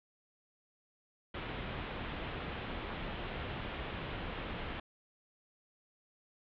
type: low-pass noise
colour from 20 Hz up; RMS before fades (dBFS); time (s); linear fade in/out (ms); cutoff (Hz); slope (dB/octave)
pink; -41; 1.34-4.8; 5; 3500; 48
effects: none